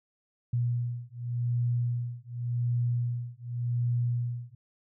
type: beating tone pair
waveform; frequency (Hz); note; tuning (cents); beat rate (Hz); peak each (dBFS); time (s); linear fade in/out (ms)
sine; 120.1 / 120.98; B2 / B2; -48 / -35; 0.88; -30; 0.53-4.55; 5
effects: none